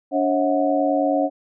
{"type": "tone cluster", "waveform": "sine", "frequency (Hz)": [287.3, 544, 643, 732], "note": ["D4", "C#5", "E5", "F#5"], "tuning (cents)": [-38, -33, -43, -19], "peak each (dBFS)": [-21, -23, -23, -23], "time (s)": [0.11, 1.3], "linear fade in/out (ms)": 50, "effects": []}